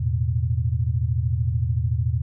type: chord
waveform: sine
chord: E suspended fourth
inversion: none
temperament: equal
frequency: 82.41 / 110 / 123.47 Hz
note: E2 / A2 / B2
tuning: 0 / 0 / 0 cents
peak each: -24 dBFS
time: 0-2.22 s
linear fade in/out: 10 ms
effects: none